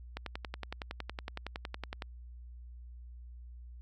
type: click train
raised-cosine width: 0.3 ms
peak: -22 dBFS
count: 21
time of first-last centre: 0.17-2.022 s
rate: 10.8 Hz
effects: added 60 Hz sine -46 dBFS peak until 3.81 s